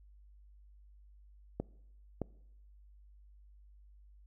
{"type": "clicks", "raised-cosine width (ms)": 2, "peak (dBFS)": -21, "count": 2, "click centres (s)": [1.6, 2.217], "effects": ["noise-tail reverb RT60 0.8 s tail -23 dB re dry", "added 50 Hz sine -56 dBFS peak until 4.26 s"]}